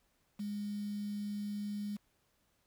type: tone with quantisation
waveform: sine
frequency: 205.7 Hz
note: G#3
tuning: 16 cents flat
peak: -36 dBFS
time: 0.39-1.97 s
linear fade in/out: 10 ms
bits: 9
effects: pink hiss -75 dBFS RMS until 2.66 s